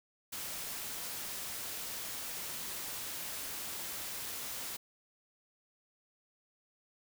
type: noise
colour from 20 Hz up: white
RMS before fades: -41 dBFS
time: 0.32-4.77 s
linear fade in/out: 10 ms
effects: none